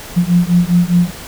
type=beating tone pair; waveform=sine; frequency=173 / 177.9 Hz; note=F3 / F3; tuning=-16 / +32 cents; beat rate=4.9 Hz; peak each=-12 dBFS; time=0.16-1.11 s; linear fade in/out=20 ms; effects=pink hiss -31 dBFS RMS until 1.27 s